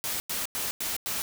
white noise bursts, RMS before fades -31 dBFS, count 5, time 0.04-1.22 s, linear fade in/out 0 ms, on 160 ms, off 95 ms, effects none

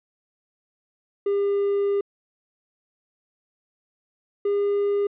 triangle tone pair in turn, 401.7 / 405.4 Hz, G4 / G#4, +42 / -42 cents, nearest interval unison, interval 16 cents, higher second, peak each -17 dBFS, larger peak neither, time 1.26-2.01 / 4.45-5.07 s, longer first, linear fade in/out 5 ms, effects tanh soft clip ceiling -13 dBFS + resampled to 8000 Hz

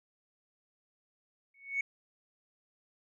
sine tone with exponential growth, 2218 Hz, C#7, in tune, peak -25 dBFS, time 1.54-1.81 s, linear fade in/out 5 ms, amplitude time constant 57 ms, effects tanh soft clip ceiling -24 dBFS

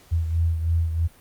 sine beating tone pair, 82.41 / 85.51 Hz, E2 / F2, 0 / -36 cents, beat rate 3.1 Hz, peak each -20 / -28 dBFS, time 0.11-1.08 s, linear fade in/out 20 ms, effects pink hiss -53 dBFS RMS until 1.2 s + Opus 48 kbps

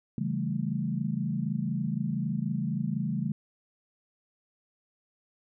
sine chord, A dominant seventh, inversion first, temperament equal, 138.59 / 164.81 / 196 / 220 Hz, C#3 / E3 / G3 / A3, 0 / 0 / 0 / 0 cents, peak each -33 dBFS, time 0.18-3.32 s, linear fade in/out 2 ms, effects none

